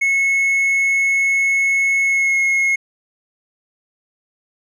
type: tone with pitch glide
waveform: triangle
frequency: 2189 to 2166 Hz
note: C#7 to C#7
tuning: -22 to -41 cents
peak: -12 dBFS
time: 0.01-2.76 s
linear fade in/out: 10 ms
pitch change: -19 cents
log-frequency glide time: 2.03-2.38 s
effects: resampled to 24000 Hz